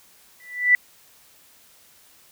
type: tone with exponential growth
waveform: sine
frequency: 1975.5 Hz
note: B6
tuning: in tune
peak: -9 dBFS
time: 0.4-0.75 s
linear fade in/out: 1 ms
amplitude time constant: 76 ms
effects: white hiss -54 dBFS RMS until 2.31 s